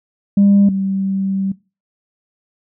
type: tone pair in turn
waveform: sine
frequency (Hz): 200.4 / 193.57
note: G3 / G3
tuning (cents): +38 / -22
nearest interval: minor second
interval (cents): 60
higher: first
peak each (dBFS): -6 / -16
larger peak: first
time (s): 0.37-0.69 / 0.69-1.52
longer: second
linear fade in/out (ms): 5
effects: noise-tail reverb RT60 0.3 s tail -21 dB re dry + tanh soft clip ceiling -5 dBFS